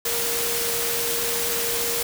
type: tone in noise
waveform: sine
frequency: 468.8 Hz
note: A#4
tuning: 10 cents sharp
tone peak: -30 dBFS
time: 0.05-2.03 s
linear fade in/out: 5 ms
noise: white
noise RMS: -25 dBFS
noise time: 0.05-2.03 s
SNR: -8 dB
effects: none